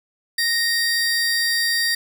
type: tone pair together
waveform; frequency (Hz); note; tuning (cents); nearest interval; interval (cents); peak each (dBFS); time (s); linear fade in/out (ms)
40% pulse; 1864.7 / 4699; A#6 / D8; 0 / 0; octave + major third; 1600; -20; 0.38-1.95; 5
effects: none